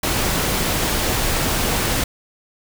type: noise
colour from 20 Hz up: pink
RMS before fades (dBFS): -20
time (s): 0.03-2.04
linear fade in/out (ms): 5
effects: none